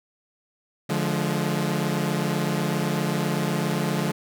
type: chord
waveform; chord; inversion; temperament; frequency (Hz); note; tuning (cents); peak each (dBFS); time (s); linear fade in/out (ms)
sawtooth; D diminished; none; equal with one note detuned; 146.83 / 174.61 / 211.3; D3 / F3 / Ab3; 0 / 0 / +30; -23 / -23 / -24; 0.89-4.12; 10
effects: none